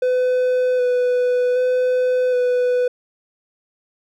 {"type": "tone with vibrato", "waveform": "triangle", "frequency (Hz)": 500, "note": "B4", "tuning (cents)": 21, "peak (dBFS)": -13, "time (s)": [0.02, 2.88], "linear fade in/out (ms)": 5, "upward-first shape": "square", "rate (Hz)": 0.65, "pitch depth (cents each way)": 14, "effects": []}